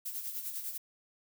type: noise with tremolo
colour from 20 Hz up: violet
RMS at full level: -37 dBFS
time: 0.05-0.78 s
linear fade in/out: 10 ms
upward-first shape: sine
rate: 10 Hz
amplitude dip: 55%
effects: none